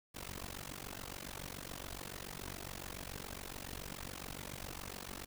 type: noise with amplitude modulation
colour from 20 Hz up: pink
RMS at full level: -42 dBFS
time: 0.14-5.26 s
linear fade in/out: 20 ms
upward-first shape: sine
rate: 47.1 Hz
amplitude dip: 100%
effects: none